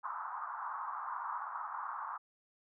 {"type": "band-pass noise", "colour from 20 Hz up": "pink", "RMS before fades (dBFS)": -41, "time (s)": [0.03, 2.18], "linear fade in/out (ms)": 20, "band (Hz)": [910, 1300], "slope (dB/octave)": 48, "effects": []}